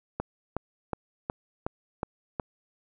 click train, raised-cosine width 1 ms, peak -15 dBFS, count 7, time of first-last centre 0.2-2.398 s, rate 2.73 Hz, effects none

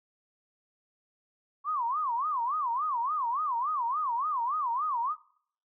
sine tone with vibrato, 1077 Hz, C6, 50 cents sharp, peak -27 dBFS, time 1.64-5.16 s, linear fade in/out 50 ms, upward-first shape sine, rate 3.5 Hz, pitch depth 270 cents each way, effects noise-tail reverb RT60 0.6 s tail -22 dB re dry

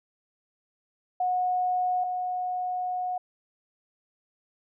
sine tone pair in turn, 729 / 729 Hz, F#5 / F#5, -26 / -26 cents, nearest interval unison, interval 0 cents, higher neither, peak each -23 / -27 dBFS, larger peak first, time 1.2-2.04 / 2.04-3.18 s, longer second, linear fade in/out 5 ms, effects none

